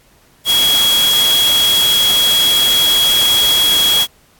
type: tone in noise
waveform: sine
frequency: 3322 Hz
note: G#7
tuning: in tune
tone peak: -10 dBFS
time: 0.45-4.07 s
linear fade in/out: 50 ms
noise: white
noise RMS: -18 dBFS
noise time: 0.45-4.07 s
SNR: +5 dB
effects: pink hiss -51 dBFS RMS until 4.39 s + AAC 64 kbps